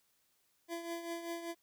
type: tone with tremolo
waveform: 25% pulse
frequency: 337.9 Hz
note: E4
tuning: 43 cents sharp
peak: -33 dBFS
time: 0.68-1.55 s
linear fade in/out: 50 ms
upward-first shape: triangle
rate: 5.1 Hz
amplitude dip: 65%
effects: white hiss -75 dBFS RMS until 1.62 s